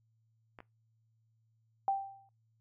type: clicks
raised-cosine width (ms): 0.5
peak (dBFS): -34 / -34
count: 2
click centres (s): 0.588 / 0.604
type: tone with exponential decay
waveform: sine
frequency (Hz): 784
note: G5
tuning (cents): 0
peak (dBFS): -25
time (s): 1.88-2.29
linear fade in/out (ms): 1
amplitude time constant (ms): 89
effects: noise-tail reverb RT60 0.2 s tail -21 dB re dry + added 112 Hz sine -70 dBFS peak until 2.6 s